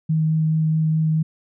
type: tone with vibrato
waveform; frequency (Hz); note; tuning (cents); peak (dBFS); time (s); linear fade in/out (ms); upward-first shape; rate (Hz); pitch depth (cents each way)
sine; 157.8; D#3; +25; -16; 0.09-1.23; 10; sine; 4.7; 8
effects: none